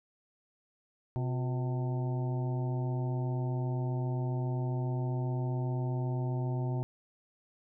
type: harmonic tone with a mistuned harmonic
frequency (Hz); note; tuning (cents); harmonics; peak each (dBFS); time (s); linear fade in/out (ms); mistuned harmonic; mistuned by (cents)
127.5; C3; -44; 1 / 2 / 3 / 4 / 5 / 6 / 7; -30 / -42 / -41 / -53 / -46 / -48 / -47; 1.16-6.83; 0; 3; -91
effects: none